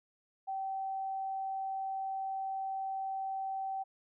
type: tone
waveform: sine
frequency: 772 Hz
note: G5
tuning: 27 cents flat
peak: -34 dBFS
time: 0.47-3.84 s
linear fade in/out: 20 ms
effects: none